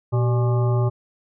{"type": "harmonic tone with a mistuned harmonic", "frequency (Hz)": 119.5, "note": "A#2", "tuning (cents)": 43, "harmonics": [1, 3, 5, 7, 9, 10], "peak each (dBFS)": [-17, -27, -31, -34, -36, -37], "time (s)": [0.12, 0.9], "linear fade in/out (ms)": 20, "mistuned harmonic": 3, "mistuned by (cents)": 110, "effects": []}